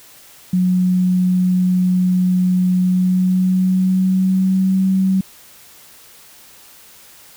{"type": "tone with pitch glide", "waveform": "sine", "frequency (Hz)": [182.6, 189.91], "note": ["F#3", "F#3"], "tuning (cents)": [-23, 45], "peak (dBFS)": -12, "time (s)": [0.53, 5.21], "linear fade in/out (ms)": 5, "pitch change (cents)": 68, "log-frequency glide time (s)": [2.78, 4.82], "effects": ["white hiss -44 dBFS RMS until 7.36 s"]}